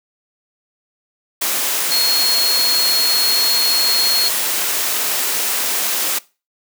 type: tone in noise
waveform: sine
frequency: 4300 Hz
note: C8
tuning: 47 cents sharp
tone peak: -15 dBFS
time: 1.91-4.29 s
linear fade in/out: 10 ms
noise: white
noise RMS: -19 dBFS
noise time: 1.41-6.19 s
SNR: +1 dB
effects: noise-tail reverb RT60 0.3 s tail -21 dB re dry + high-pass 300 Hz 12 dB/octave